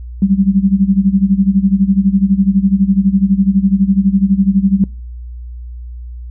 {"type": "tone with tremolo", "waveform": "sine", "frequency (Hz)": 194.5, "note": "G3", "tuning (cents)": -13, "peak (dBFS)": -5, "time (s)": [0.22, 4.84], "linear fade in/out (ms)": 2, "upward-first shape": "sine", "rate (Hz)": 12, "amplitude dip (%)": 90, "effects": ["noise-tail reverb RT60 0.4 s tail -26 dB re dry", "added 60 Hz sine -25 dBFS peak until 6.3 s"]}